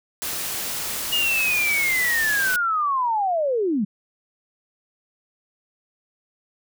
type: noise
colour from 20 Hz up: white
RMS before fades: -28 dBFS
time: 0.22-2.56 s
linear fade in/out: 0 ms
type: linear sweep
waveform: sine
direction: down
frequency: 2878 to 185 Hz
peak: -19 dBFS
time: 1.12-3.85 s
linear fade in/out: 10 ms
effects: none